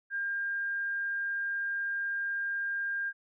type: tone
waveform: sine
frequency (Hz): 1604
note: G6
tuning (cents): +39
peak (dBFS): -30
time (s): 0.1-3.13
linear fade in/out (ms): 50
effects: none